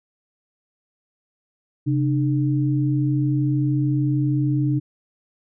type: tone pair together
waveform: sine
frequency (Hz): 134 / 300.8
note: C3 / D4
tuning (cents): +42 / +42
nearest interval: octave + major second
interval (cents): 1400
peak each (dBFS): -19 / -22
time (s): 1.86-4.8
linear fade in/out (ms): 20
effects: none